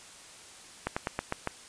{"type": "slowing click train", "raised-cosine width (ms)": 0.5, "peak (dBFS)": -14, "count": 6, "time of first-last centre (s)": [0.87, 1.474], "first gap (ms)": 95, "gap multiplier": 1.12, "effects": ["white hiss -50 dBFS RMS until 1.68 s", "resampled to 22050 Hz"]}